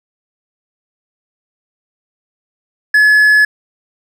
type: tone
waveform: triangle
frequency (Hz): 1706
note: G#6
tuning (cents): +46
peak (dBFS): -4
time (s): 2.94-3.45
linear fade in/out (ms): 5
effects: none